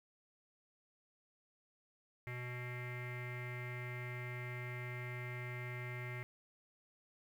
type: tone with low-pass filter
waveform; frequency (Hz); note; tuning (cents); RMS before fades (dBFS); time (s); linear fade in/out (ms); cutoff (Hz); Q
square; 123.47; B2; 0; -44; 2.27-6.23; 0; 2100; 9.3
effects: 11-bit